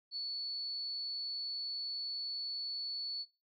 sine tone, 4435 Hz, C#8, in tune, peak -36 dBFS, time 0.11-3.26 s, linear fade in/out 50 ms, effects noise-tail reverb RT60 0.3 s tail -22 dB re dry

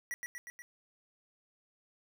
square tone with echo, 1936 Hz, B6, 35 cents flat, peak -36 dBFS, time 0.11-0.14 s, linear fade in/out 0 ms, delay 120 ms, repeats 4, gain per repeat -3 dB, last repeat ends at 0.62 s, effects none

